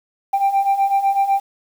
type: beating tone pair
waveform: sine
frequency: 783 / 791 Hz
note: G5 / G5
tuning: -2 / +15 cents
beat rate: 8 Hz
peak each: -18 / -14 dBFS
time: 0.33-1.4 s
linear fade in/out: 10 ms
effects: tanh soft clip ceiling -11 dBFS + 7-bit